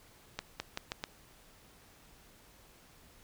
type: accelerating click train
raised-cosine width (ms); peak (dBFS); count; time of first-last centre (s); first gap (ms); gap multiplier
0.2; -18; 5; 0.39-1.039; 210; 0.83
effects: pink hiss -60 dBFS RMS until 3.23 s